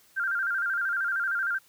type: tone with vibrato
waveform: sine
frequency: 1480 Hz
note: F#6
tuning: in tune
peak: -25 dBFS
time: 0.16-1.59 s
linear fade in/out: 20 ms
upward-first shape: square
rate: 13 Hz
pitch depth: 94 cents each way
effects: white hiss -60 dBFS RMS until 1.68 s